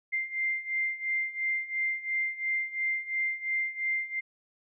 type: beating tone pair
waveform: sine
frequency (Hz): 2093 / 2095.9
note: C7 / C7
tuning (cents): 0 / +2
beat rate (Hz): 2.9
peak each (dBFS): -33 / -30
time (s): 0.12-4.21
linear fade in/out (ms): 20
effects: none